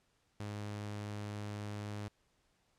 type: tone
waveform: sawtooth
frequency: 103.83 Hz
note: G#2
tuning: in tune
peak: -36 dBFS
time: 0.4-2.08 s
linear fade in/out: 0 ms
effects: pink hiss -75 dBFS RMS until 2.78 s + low-pass 9000 Hz 12 dB/octave